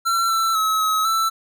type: tone with pitch steps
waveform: square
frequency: 1354 / 1335 / 1289 / 1280 / 1327 Hz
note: E6 / E6 / E6 / D#6 / E6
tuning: +46 / +22 / -39 / +49 / +11 cents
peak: -18 dBFS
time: 0.05-1.3 s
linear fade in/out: 20 ms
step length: 250 ms
effects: none